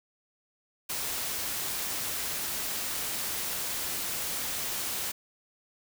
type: noise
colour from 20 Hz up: white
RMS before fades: -33 dBFS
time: 0.89-5.12 s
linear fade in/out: 10 ms
effects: none